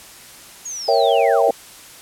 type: linear sweep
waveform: sine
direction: down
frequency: 6770 to 174.61 Hz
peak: -26 dBFS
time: 0.65-1.51 s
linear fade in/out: 10 ms
type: chord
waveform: sine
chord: A# diminished seventh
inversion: none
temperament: equal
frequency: 466.2 / 554.4 / 659.3 / 784 Hz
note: A#4 / C#5 / E5 / G5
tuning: 0 / 0 / 0 / 0 cents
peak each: -18 dBFS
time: 0.88-1.51 s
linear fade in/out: 5 ms
effects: white hiss -41 dBFS RMS until 2.01 s + low-pass 12000 Hz 12 dB/octave